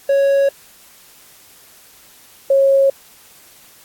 triangle / sine tone pair in turn, 554 / 546.1 Hz, C#5 / C#5, -1 / -26 cents, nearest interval unison, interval 25 cents, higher first, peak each -9 dBFS, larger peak neither, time 0.09-0.49 / 2.5-2.9 s, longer neither, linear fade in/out 5 ms, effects white hiss -46 dBFS RMS until 3.84 s + AAC 64 kbps

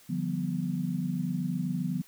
sine chord, G dominant seventh, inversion second, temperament equal with one note detuned, 146.83 / 174.61 / 194.42 / 246.9 Hz, D3 / F3 / G3 / B3, 0 / 0 / -14 / 0 cents, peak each -35 / -31 / -36 / -34 dBFS, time 0.09-2.02 s, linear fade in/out 10 ms, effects white hiss -57 dBFS RMS until 2.07 s

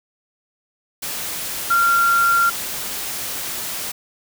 sine tone in noise, 1381 Hz, F6, 20 cents flat, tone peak -13 dBFS, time 1.7-2.5 s, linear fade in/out 10 ms, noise white, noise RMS -27 dBFS, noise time 1.02-3.92 s, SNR +11 dB, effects none

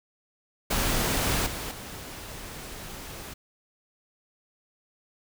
pink noise with level steps, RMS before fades -26 / -34 / -40 dBFS, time 0.7-3.34 s, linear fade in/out 10 ms, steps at 1.46 / 1.71 s, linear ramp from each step 5 ms, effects none

